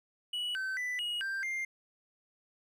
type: tone with pitch steps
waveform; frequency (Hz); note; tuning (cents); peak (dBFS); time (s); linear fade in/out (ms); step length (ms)
triangle; 2937 / 1538 / 1988 / 2892 / 1578 / 2106; F#7 / G6 / B6 / F#7 / G6 / C7; -13 / -33 / +11 / -40 / +11 / +11; -31; 0.33-1.65; 5; 220
effects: none